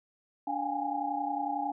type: tone cluster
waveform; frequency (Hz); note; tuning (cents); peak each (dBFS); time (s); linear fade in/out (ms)
sine; 289.5 / 712 / 803 / 834; D4 / F5 / G5 / G#5; -25 / +33 / +41 / +7; -37 / -37 / -34 / -34; 0.47-1.72; 5
effects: none